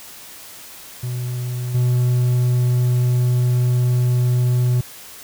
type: tone with level steps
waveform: triangle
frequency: 123.7 Hz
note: B2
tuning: 3 cents sharp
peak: -20 / -12 dBFS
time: 1.03-4.81 s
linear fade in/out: 5 ms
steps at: 1.74 s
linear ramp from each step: 10 ms
effects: white hiss -39 dBFS RMS until 5.23 s